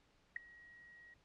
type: tone with ADSR envelope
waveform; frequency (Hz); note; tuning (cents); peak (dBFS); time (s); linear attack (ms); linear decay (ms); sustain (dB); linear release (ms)
sine; 1900; A#6; +33; -33; 0.36-1.14; 4; 7; -24; 4
effects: pink hiss -72 dBFS RMS until 1.24 s + low-pass 5000 Hz 12 dB/octave